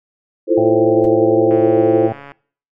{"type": "chord", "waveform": "sine", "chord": "F major seventh", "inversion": "third", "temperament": "equal", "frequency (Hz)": [329.6, 349.2, 440, 523.3], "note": ["E4", "F4", "A4", "C5"], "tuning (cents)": [0, 0, 0, 0], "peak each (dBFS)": -16, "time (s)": [0.47, 2.1], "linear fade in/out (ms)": 50}
{"type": "harmonic tone", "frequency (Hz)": 112.3, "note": "A2", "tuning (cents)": 36, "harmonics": [1, 2, 3, 4, 5, 6, 7], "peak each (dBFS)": [-25, -29, -28, -29, -29, -27, -24], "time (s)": [0.57, 2.13], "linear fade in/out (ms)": 10}
{"type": "noise with exponential decay", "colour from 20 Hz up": "brown", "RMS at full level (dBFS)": -25, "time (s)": [1.04, 1.12], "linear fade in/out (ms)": 1, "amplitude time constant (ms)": 16}
{"type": "click train", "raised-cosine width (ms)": 0.5, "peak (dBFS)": -21, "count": 115, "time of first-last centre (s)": [1.51, 2.319], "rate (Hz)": 141}
{"effects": ["noise-tail reverb RT60 0.5 s tail -22 dB re dry"]}